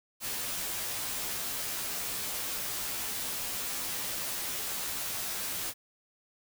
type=noise with comb filter; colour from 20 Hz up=white; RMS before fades=-35 dBFS; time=0.2-5.74 s; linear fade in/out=50 ms; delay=13 ms; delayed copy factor=-0.8; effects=none